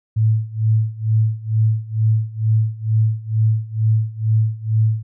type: tone with tremolo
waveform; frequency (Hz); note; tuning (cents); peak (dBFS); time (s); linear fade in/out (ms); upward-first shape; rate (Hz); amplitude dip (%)
sine; 110; A2; 0; -11; 0.16-5.03; 10; sine; 2.2; 90
effects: none